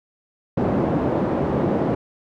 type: band-pass noise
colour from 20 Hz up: pink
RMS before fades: -21 dBFS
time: 0.57-1.95 s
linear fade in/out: 5 ms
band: 160 to 600 Hz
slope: 12 dB/octave
effects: none